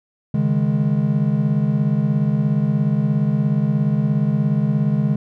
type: chord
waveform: triangle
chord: C# suspended second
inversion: none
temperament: equal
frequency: 138.59 / 155.56 / 207.7 Hz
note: C#3 / D#3 / G#3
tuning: 0 / 0 / 0 cents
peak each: -18 dBFS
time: 0.34-5.16 s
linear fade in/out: 5 ms
effects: none